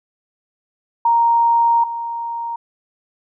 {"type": "tone pair in turn", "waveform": "sine", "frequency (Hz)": [932.3, 932.3], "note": ["A#5", "A#5"], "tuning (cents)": [0, 0], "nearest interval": "unison", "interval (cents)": 0, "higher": "neither", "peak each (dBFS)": [-11, -22], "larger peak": "first", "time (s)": [[1.05, 1.84], [1.84, 2.56]], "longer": "first", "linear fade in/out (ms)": 5, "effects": []}